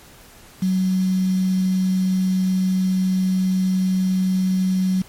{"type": "tone with quantisation", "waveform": "sine", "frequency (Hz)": 186.9, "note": "F#3", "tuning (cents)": 18, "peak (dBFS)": -16, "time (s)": [0.62, 5.02], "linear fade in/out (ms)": 5, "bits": 6, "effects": ["pink hiss -46 dBFS RMS until 5.08 s", "MP3 64 kbps"]}